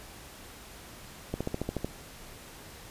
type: slowing click train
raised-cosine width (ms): 2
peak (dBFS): -17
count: 8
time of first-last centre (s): 1.34-1.846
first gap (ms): 66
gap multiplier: 1.03
effects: pink hiss -48 dBFS RMS until 2.9 s + resampled to 32000 Hz